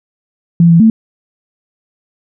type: tone with pitch steps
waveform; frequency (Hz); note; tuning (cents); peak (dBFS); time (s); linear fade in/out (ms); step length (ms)
sine; 169.5 / 167.2 / 222.4; E3 / E3 / A3; +49 / +25 / +19; -3; 0.6-0.9; 2; 100
effects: none